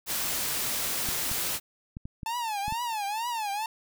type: noise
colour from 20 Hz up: white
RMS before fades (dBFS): -30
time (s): 0.06-1.6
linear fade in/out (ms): 50
type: clicks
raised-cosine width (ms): 5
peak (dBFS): -25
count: 7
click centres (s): 1.088 / 1.315 / 1.969 / 2.055 / 2.232 / 2.681 / 2.724
type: tone with vibrato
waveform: 45% pulse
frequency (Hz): 880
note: A5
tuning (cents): 0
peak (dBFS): -29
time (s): 2.26-3.66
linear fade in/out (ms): 2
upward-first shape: triangle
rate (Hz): 2.2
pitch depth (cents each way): 200
effects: none